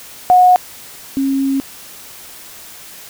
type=tone pair in turn; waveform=sine; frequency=728 / 271.7 Hz; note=F#5 / C#4; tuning=-28 / -35 cents; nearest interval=octave + perfect fourth; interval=1707 cents; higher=first; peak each=-5 / -13 dBFS; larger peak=first; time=0.3-0.56 / 1.17-1.6 s; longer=second; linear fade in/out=0 ms; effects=white hiss -36 dBFS RMS until 3.09 s